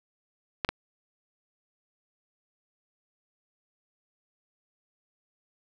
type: clicks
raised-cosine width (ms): 0.3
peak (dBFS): -10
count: 2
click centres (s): 0.648 / 0.69
effects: none